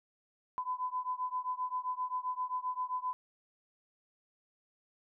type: beating tone pair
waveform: sine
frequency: 1004 / 1011.6 Hz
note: B5 / B5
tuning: +28 / +41 cents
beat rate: 7.6 Hz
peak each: -36 / -37 dBFS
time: 0.58-3.13 s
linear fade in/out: 0 ms
effects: none